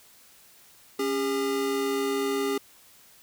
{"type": "tone pair together", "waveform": "square", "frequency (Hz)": [276.1, 403.5], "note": ["C#4", "G#4"], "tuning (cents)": [-7, -50], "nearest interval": "perfect fifth", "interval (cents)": 657, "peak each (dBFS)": [-31, -27], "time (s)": [0.99, 2.58], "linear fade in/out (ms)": 5, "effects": ["white hiss -55 dBFS RMS until 3.22 s"]}